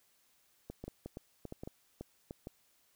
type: clicks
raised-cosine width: 2 ms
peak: -29 dBFS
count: 12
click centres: 0.7 / 0.84 / 0.88 / 1.06 / 1.171 / 1.453 / 1.524 / 1.635 / 1.675 / 2.01 / 2.309 / 2.471 s
effects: white hiss -71 dBFS RMS until 2.95 s